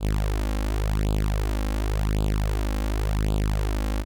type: tone with flanger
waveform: sawtooth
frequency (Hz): 51.91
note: G#1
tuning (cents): 0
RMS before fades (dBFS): -24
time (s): 0-4.05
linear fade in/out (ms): 50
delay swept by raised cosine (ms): 0.25 to 3.75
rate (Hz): 0.9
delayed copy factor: +0.85
effects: none